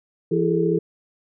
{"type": "tone cluster", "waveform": "sine", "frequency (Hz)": [168.4, 334.5, 405.5, 439.4], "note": ["E3", "E4", "G#4", "A4"], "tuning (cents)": [37, 25, -41, -2], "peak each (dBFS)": -23, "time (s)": [0.31, 0.79], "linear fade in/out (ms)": 10, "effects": []}